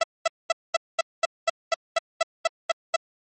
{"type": "tone bursts", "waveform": "sawtooth", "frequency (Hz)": 662, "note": "E5", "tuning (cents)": 7, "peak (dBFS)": -14, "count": 13, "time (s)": [0.01, 2.962], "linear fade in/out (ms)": 5, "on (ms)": 24, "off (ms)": 220, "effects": ["MP3 32 kbps"]}